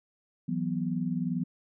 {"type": "chord", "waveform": "sine", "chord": "E suspended second", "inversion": "none", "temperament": "equal", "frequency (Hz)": [164.81, 185, 246.9], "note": ["E3", "F#3", "B3"], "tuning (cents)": [0, 0, 0], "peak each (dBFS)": -32, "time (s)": [0.48, 1.44], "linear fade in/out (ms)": 10, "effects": []}